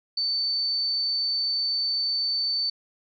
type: tone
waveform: sine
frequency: 4534 Hz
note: C#8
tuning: 38 cents sharp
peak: -23 dBFS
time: 0.17-2.7 s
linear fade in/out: 5 ms
effects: none